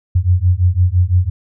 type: beating tone pair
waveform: sine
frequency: 87.31 / 93.21 Hz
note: F2 / F#2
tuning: 0 / +13 cents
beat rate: 5.9 Hz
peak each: -13 dBFS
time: 0.15-1.3 s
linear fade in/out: 10 ms
effects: none